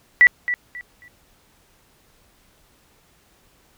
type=tone with echo; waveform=sine; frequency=1959 Hz; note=B6; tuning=15 cents flat; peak=-7 dBFS; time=0.21-0.27 s; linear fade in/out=0 ms; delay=270 ms; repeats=3; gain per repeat=-12 dB; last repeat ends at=1.08 s; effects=pink hiss -58 dBFS RMS until 3.77 s